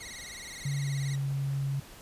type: tone with vibrato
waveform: 15% pulse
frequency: 2033 Hz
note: B6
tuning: 50 cents sharp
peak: -35 dBFS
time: 0-1.16 s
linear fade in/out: 10 ms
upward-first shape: sine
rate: 19 Hz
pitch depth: 130 cents each way
type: tone with pitch glide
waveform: sine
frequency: 140.4 to 137.91 Hz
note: C#3 to C#3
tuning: +22 to -9 cents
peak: -28 dBFS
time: 0.65-1.8 s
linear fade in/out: 5 ms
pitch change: -31 cents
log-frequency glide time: 0.82-1 s
effects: pink hiss -50 dBFS RMS until 2.01 s + resampled to 32000 Hz